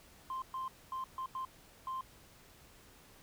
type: tone bursts at uneven times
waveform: sine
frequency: 1046.5 Hz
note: C6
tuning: in tune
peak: -35 dBFS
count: 6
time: 0.3-0.42 / 0.54-0.68 / 0.92-1.04 / 1.18-1.26 / 1.35-1.45 / 1.87-2.01 s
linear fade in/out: 2 ms
effects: tanh soft clip ceiling -34 dBFS + pink hiss -60 dBFS RMS until 3.22 s